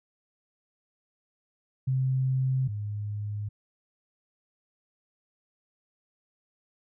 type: tone pair in turn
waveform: sine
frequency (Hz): 131 / 103.97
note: C3 / G#2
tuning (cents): +2 / +2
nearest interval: major third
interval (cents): 400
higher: first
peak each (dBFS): -23 / -30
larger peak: first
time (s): 1.87-2.68 / 2.68-3.49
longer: neither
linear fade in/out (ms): 10
effects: none